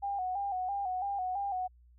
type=tone with vibrato; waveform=sine; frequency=768 Hz; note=G5; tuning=36 cents flat; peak=-31 dBFS; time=0.02-1.68 s; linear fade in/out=20 ms; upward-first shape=square; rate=3 Hz; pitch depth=71 cents each way; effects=added 60 Hz sine -57 dBFS peak until 1.98 s